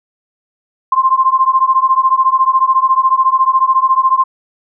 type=beating tone pair; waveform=sine; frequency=1046.5 / 1060.5 Hz; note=C6 / C6; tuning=0 / +23 cents; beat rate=14 Hz; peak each=-11 / -12 dBFS; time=0.92-4.24 s; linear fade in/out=5 ms; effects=none